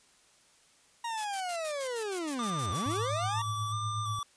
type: linear two-way sweep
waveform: 40% pulse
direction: down then up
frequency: 946 to 80.6 to 946 Hz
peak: -32 dBFS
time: 1.04-3.42 s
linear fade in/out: 5 ms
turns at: 2.71 s
type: noise bursts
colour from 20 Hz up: blue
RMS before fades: -39 dBFS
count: 12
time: 1.17-2.979 s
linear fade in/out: 10 ms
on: 82 ms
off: 75 ms
type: tone with vibrato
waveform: square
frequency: 1174.7 Hz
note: D6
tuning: in tune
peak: -34 dBFS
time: 2.39-4.23 s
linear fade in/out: 2 ms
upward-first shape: square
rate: 1.5 Hz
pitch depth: 27 cents each way
type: tone with tremolo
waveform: sine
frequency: 107.5 Hz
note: A2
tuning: 40 cents flat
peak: -31 dBFS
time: 2.86-4.19 s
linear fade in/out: 0 ms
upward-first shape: triangle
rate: 8.2 Hz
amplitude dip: 65%
effects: white hiss -63 dBFS RMS until 4.36 s + resampled to 22050 Hz